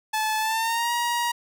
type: tone with pitch glide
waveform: sawtooth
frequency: 867 to 950.9 Hz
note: A5 to A#5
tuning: -26 to +34 cents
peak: -19 dBFS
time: 0.13-1.32 s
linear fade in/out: 10 ms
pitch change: +160 cents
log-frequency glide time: 0.39-0.91 s
effects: none